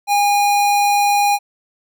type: tone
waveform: square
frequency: 816 Hz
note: G#5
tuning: 31 cents flat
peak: -13 dBFS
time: 0.07-1.39 s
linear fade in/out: 50 ms
effects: none